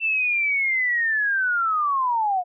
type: linear sweep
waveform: sine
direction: down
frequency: 2684 to 698 Hz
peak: -19 dBFS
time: 0-2.44 s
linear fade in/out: 50 ms
effects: none